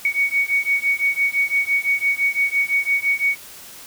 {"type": "beating tone pair", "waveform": "sine", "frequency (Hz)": [2233, 2238.9], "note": ["C#7", "C#7"], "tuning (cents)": [12, 17], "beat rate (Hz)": 5.9, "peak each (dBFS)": -20, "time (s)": [0.05, 3.36], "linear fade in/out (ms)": 2, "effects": ["white hiss -40 dBFS RMS until 3.86 s"]}